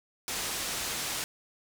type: low-pass noise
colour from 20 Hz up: white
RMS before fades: -34 dBFS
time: 0.28-1.24 s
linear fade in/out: 0 ms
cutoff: 8900 Hz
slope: 12 dB/octave
effects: none